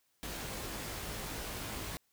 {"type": "noise with comb filter", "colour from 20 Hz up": "pink", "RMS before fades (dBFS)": -41, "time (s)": [0.23, 1.97], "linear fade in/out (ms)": 0, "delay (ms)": 19, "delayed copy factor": 0.6, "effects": ["white hiss -75 dBFS RMS until 2.12 s"]}